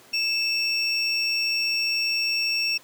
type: tone pair together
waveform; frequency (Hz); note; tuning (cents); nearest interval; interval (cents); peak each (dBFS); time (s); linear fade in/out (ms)
triangle; 2637 / 5515; E7 / F8; 0 / -23; octave + minor second; 1277; -23 / -24; 0.13-2.78; 10
effects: pink hiss -51 dBFS RMS until 2.83 s + high-pass 200 Hz 12 dB/octave